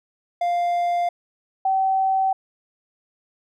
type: tone pair in turn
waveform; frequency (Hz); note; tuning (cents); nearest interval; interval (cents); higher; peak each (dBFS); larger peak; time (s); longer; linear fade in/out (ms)
triangle / sine; 698.5 / 767.1; F5 / G5; 0 / -38; major second; 162; second; -17; neither; 0.41-1.09 / 1.65-2.33; neither; 5
effects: none